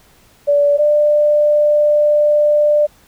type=tone pair in turn; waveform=sine; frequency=577 / 594.6 Hz; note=D5 / D5; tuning=-31 / +21 cents; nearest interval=minor second; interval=52 cents; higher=second; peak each=-9 dBFS; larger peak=neither; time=0.47-0.78 / 0.78-2.87 s; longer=second; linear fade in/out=20 ms; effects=pink hiss -50 dBFS RMS until 3.07 s